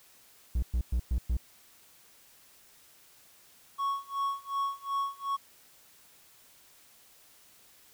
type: tone bursts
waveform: triangle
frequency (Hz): 60.1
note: B1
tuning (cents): -46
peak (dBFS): -23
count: 5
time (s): 0.55-1.37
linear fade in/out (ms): 5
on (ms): 76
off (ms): 110
type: tone with tremolo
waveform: triangle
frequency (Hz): 1108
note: C#6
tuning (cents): -1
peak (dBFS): -25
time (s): 3.78-5.37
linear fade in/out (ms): 20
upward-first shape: sine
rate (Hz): 2.7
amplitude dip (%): 95
effects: white hiss -59 dBFS RMS until 7.93 s